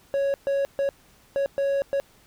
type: tone bursts at uneven times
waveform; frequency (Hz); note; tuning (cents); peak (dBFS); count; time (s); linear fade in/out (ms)
triangle; 554.4; C#5; 0; -19; 6; 0.14-0.34 / 0.47-0.65 / 0.79-0.89 / 1.36-1.46 / 1.58-1.82 / 1.93-2; 0
effects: pink hiss -57 dBFS RMS until 2.26 s